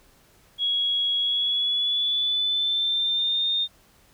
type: tone with pitch glide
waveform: sine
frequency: 3326 to 3648 Hz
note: G#7 to A#7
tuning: +2 to -38 cents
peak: -21 dBFS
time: 0.58-3.68 s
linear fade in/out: 50 ms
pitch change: +160 cents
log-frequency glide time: 1.18-3.47 s
effects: pink hiss -58 dBFS RMS until 4.13 s